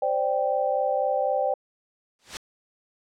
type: chord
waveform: sine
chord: C suspended second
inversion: none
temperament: equal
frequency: 523.3 / 587.3 / 784 Hz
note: C5 / D5 / G5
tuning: 0 / 0 / 0 cents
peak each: -26 dBFS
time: 0.02-1.54 s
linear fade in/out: 5 ms
type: noise with exponential growth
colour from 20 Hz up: white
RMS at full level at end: -27 dBFS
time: 2.19-2.37 s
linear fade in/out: 1 ms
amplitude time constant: 37 ms
effects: low-pass 6000 Hz 12 dB/octave